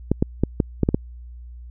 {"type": "clicks", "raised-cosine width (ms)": 3, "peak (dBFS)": -4, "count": 7, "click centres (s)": [0.116, 0.225, 0.436, 0.602, 0.833, 0.889, 0.945], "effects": ["added 60 Hz sine -36 dBFS peak until 1.7 s"]}